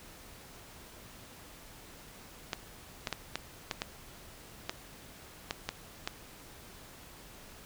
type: clicks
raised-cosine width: 0.2 ms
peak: -15 dBFS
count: 10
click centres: 2.532 / 3.072 / 3.127 / 3.356 / 3.712 / 3.819 / 4.695 / 5.509 / 5.69 / 6.075 s
effects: pink hiss -52 dBFS RMS until 7.65 s